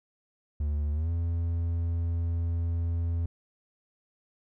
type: tone with pitch glide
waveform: triangle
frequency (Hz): 73.9 to 84.4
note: D2 to E2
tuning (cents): +11 to +41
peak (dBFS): -24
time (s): 0.6-3.26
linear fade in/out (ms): 5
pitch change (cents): +230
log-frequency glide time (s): 0.92-1.1
effects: none